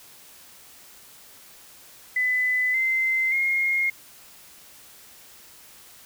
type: tone with pitch steps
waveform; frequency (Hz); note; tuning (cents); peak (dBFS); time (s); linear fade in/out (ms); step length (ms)
sine; 2005 / 2072 / 2141; B6 / C7 / C7; +26 / -17 / +39; -20; 2.16-3.9; 5; 580
effects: white hiss -49 dBFS RMS until 6.05 s